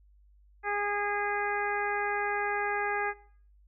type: harmonic tone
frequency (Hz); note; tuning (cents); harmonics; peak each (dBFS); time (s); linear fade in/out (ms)
410; G#4; -22; 1 / 2 / 3 / 4 / 5 / 6; -36 / -32 / -37 / -34 / -36 / -42; 0.63-3.14; 50
effects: noise-tail reverb RT60 0.5 s tail -18 dB re dry + added 50 Hz sine -57 dBFS peak until 3.67 s